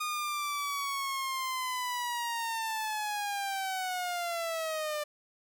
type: linear sweep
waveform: sawtooth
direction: down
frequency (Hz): 1229 to 592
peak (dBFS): -28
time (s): 0-5.04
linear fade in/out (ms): 10
effects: none